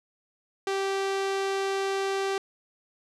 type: tone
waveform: sawtooth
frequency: 390 Hz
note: G4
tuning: 9 cents flat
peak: -22 dBFS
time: 0.67-2.38 s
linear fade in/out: 2 ms
effects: low-pass 7000 Hz 12 dB/octave